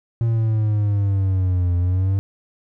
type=exponential two-way sweep; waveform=triangle; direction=down then up; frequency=116.54 to 87.31 to 98.7 Hz; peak=-14 dBFS; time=0.21-2.19 s; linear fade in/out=0 ms; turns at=1.76 s; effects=none